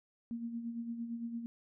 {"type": "tone with tremolo", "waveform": "sine", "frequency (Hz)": 233.1, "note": "A#3", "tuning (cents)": 0, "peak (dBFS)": -35, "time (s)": [0.31, 1.46], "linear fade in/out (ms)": 0, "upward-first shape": "sine", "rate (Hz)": 8.8, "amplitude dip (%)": 55, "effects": []}